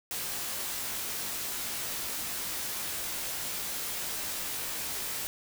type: noise with comb filter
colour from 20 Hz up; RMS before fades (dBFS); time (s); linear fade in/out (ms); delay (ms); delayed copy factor
white; -35; 0.11-5.27; 0; 18; -0.65
effects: none